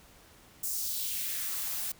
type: noise with high-pass filter sweep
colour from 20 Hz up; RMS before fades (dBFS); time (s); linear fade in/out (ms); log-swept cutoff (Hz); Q
blue; -34; 0.63-1.92; 5; 7400 to 530; 1.7
effects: pink hiss -57 dBFS RMS until 1.99 s